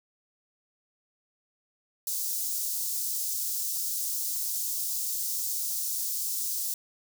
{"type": "high-pass noise", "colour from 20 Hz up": "white", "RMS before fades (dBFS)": -31, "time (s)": [2.07, 6.74], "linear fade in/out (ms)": 2, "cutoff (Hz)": 5100, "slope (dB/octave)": 24, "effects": []}